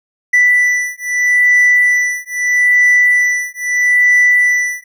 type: beating tone pair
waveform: triangle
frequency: 1975.5 / 1976.28 Hz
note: B6 / B6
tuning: 0 / +1 cents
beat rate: 0.78 Hz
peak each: -10 dBFS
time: 0.33-4.84 s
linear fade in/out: 10 ms
effects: tanh soft clip ceiling 0 dBFS